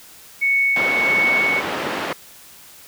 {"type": "tone with tremolo", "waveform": "sine", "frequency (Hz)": 2217, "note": "C#7", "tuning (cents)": 0, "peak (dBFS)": -14, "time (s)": [0.41, 1.61], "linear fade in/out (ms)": 20, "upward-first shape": "sine", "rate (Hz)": 1.5, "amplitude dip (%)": 30}
{"type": "band-pass noise", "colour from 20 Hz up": "pink", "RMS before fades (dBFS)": -25, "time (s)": [0.76, 2.13], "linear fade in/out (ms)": 2, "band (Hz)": [300, 2600], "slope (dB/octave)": 12}
{"effects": ["white hiss -44 dBFS RMS until 2.87 s"]}